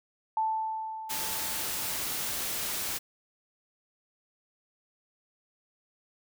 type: tone with exponential decay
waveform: sine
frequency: 880 Hz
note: A5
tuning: in tune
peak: -24 dBFS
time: 0.37-2.49 s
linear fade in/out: 2 ms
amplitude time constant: 460 ms
type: noise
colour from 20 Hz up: white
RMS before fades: -33 dBFS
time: 1.09-2.99 s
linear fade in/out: 20 ms
effects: none